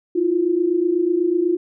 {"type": "tone pair together", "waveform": "sine", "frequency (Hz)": [325.3, 353.4], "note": ["E4", "F4"], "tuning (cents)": [-23, 21], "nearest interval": "minor second", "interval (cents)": 144, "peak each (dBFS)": [-21, -17], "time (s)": [0.15, 1.57], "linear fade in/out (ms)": 10, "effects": []}